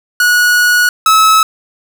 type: tone pair in turn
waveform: 45% pulse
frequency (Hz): 1460 / 1294.7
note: F#6 / E6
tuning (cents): -24 / -32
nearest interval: major second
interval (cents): 208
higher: first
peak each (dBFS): -7 / -5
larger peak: second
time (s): 0.2-0.89 / 1.06-1.43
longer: first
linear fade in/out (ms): 2
effects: none